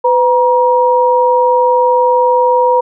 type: tone pair together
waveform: sine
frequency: 502.9 / 950 Hz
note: B4 / A#5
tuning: +31 / +33 cents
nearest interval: major seventh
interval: 1102 cents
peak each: -10 dBFS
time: 0.04-2.81 s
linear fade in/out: 10 ms
effects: none